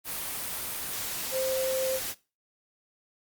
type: tone in noise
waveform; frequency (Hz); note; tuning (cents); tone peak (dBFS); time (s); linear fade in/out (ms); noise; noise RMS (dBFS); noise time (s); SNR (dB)
sine; 523.3; C5; 0; -27; 1.31-2; 50; white; -34; 0.04-2.15; +4
effects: noise-tail reverb RT60 0.3 s tail -20 dB re dry + Opus 32 kbps